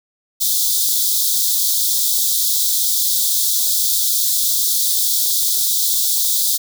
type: high-pass noise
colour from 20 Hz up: white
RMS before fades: -17 dBFS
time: 0.4-6.58 s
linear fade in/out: 20 ms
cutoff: 3400 Hz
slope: 96 dB/octave
effects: none